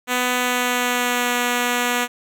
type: tone with pitch glide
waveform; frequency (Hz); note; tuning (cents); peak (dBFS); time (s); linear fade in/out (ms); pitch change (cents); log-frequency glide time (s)
5% pulse; 248.7 to 244.1; B3 to B3; +12 to -20; -7; 0.07-2.08; 50; -32; 0.33-1.34
effects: none